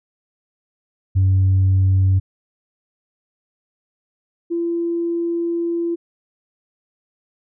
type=tone pair in turn; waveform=sine; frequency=95 / 339.5 Hz; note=F#2 / F4; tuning=+46 / -49 cents; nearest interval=octave + minor seventh; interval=2205 cents; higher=second; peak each=-10 / -18 dBFS; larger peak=first; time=1.15-2.2 / 4.5-5.96 s; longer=second; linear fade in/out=20 ms; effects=tanh soft clip ceiling -10 dBFS